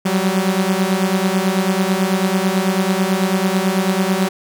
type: beating tone pair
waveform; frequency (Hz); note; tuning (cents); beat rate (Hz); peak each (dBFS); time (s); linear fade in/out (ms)
sawtooth; 185 / 194.1; F#3 / G3; 0 / -17; 9.1; -14; 0.05-4.29; 10
effects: none